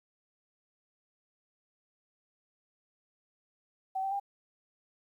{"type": "tone with pitch steps", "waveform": "sine", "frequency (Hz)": [763, 777, 799], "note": ["G5", "G5", "G5"], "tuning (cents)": [-47, -16, 33], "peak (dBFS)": -30, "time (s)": [3.95, 4.199], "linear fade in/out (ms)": 10, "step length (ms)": 83, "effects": ["11-bit"]}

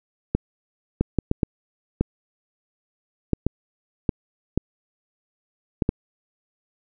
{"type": "clicks", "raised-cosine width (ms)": 3, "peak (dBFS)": -6, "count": 12, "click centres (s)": [0.35, 1.01, 1.187, 1.314, 1.432, 2.01, 3.333, 3.466, 4.092, 4.576, 5.822, 5.891], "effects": []}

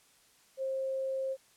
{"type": "tone", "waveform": "sine", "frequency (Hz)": 532, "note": "C5", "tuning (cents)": 29, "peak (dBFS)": -31, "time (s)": [0.57, 1.37], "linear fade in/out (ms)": 50, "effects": ["white hiss -64 dBFS RMS until 1.56 s", "low-pass 11000 Hz 12 dB/octave"]}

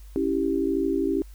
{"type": "chord", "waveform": "sine", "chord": "C# diminished", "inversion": "none", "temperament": "equal", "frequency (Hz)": [277.2, 329.6, 392], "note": ["C#4", "E4", "G4"], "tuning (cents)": [0, 0, 0], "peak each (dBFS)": -26, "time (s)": [0.16, 1.22], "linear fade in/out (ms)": 0, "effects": ["added 50 Hz sine -41 dBFS peak until 1.34 s", "white hiss -58 dBFS RMS until 1.34 s"]}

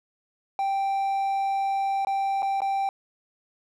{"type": "tone with dropouts", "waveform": "triangle", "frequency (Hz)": 784, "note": "G5", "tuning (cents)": 0, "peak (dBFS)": -21, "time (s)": [0.59, 2.89], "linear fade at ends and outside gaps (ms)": 1, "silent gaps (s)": [[2.049, 2.07], [2.422, 2.428], [2.605, 2.618]], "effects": []}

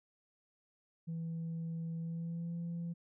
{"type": "tone with pitch glide", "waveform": "sine", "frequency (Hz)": [164.81, 169.93], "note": ["E3", "F3"], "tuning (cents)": [0, -47], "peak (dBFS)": -35, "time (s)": [1.07, 2.94], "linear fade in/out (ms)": 20, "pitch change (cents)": 53, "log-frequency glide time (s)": [1.98, 2.55], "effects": ["tanh soft clip ceiling -35 dBFS"]}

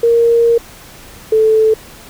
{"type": "tone pair in turn", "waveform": "sine", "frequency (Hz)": [466.2, 438.3], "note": ["A#4", "A4"], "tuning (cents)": [0, -7], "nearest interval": "minor second", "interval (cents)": 107, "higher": "first", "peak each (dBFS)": -7, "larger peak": "neither", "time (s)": [[0.03, 0.58], [1.32, 1.74]], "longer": "first", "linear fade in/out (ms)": 5, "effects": ["pink hiss -37 dBFS RMS until 2.09 s"]}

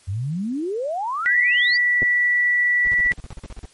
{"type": "exponential sweep", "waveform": "sine", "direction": "up", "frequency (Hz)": [88.5, 4900], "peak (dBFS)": -22, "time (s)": [0.07, 1.78], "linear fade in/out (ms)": 20}
{"type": "tone", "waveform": "sine", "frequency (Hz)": 1955, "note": "B6", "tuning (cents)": -18, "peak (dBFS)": -15, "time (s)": [1.26, 3.12], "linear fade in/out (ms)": 0}
{"type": "clicks", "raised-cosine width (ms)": 2, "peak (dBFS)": -16, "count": 2, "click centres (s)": [2.021, 2.029]}
{"type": "noise bursts", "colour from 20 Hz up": "brown", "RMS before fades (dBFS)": -33, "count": 13, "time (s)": [2.85, 3.656], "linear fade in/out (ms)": 0, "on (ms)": 26, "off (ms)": 39}
{"effects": ["white hiss -54 dBFS RMS until 3.73 s", "MP3 48 kbps"]}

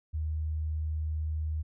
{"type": "tone", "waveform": "sine", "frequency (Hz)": 77.78, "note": "D#2", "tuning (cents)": 0, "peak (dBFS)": -29, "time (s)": [0.13, 1.63], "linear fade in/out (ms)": 20, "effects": []}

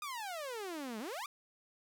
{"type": "exponential two-way sweep", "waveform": "sawtooth", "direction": "down then up", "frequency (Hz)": [1244.5, 206.7, 1244.5], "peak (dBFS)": -36, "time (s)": [0.02, 1.26], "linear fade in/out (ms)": 2, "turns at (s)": 0.99, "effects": []}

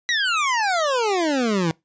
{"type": "exponential sweep", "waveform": "25% pulse", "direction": "down", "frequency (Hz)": [1975.5, 156.9], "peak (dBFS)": -15, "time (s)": [0.09, 1.71], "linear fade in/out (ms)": 0, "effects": ["noise-tail reverb RT60 0.2 s tail -24 dB re dry", "resampled to 16000 Hz"]}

